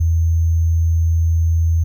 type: tone with sample-and-hold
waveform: sine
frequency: 82.41 Hz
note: E2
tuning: in tune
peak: -12 dBFS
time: 0-1.84 s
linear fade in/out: 10 ms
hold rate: 6300 Hz
effects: none